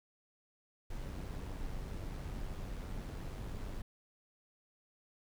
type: noise with amplitude modulation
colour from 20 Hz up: brown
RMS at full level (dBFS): -40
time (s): 0.9-3.82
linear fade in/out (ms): 5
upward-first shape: sine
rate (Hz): 96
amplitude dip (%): 35
effects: none